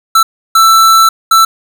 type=tone bursts at uneven times; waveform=square; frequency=1329 Hz; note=E6; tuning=14 cents sharp; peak=-4 dBFS; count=3; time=0.15-0.23 / 0.55-1.09 / 1.31-1.45 s; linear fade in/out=5 ms; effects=7-bit